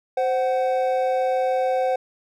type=tone pair together; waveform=triangle; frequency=520.3 / 747 Hz; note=C5 / F#5; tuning=-10 / +16 cents; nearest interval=tritone; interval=626 cents; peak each=-19 / -21 dBFS; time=0.17-1.96 s; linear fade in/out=5 ms; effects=none